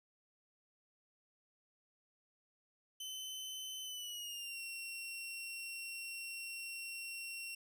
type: tone with pitch glide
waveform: sawtooth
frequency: 3048 to 2731 Hz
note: G7 to F7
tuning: -49 to -39 cents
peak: -40 dBFS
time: 3-7.55 s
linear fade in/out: 5 ms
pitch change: -190 cents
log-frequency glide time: 3.83-4.6 s
effects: none